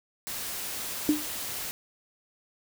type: noise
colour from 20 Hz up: white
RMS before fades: -35 dBFS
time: 0.27-1.71 s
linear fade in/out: 0 ms
type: tone with exponential decay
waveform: sine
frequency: 300.1 Hz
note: D4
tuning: 38 cents sharp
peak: -16 dBFS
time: 1.09-1.28 s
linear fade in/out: 1 ms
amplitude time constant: 41 ms
effects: none